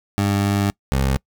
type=tone pair in turn; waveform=20% pulse; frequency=100.4 / 67.01 Hz; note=G2 / C2; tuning=+42 / +42 cents; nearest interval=perfect fifth; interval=700 cents; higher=first; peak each=-12 dBFS; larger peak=neither; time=0.18-0.7 / 0.92-1.17 s; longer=first; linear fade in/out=0 ms; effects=noise-tail reverb RT60 0.1 s tail -25 dB re dry